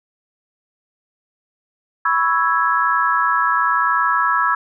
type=chord; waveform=sine; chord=C# minor seventh; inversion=third; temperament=equal; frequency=987.8 / 1108.7 / 1318.5 / 1661.2 Hz; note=B5 / C#6 / E6 / G#6; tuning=0 / 0 / 0 / 0 cents; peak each=-21 / -21 / -18 / -20 dBFS; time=2.05-4.55 s; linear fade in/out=5 ms; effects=none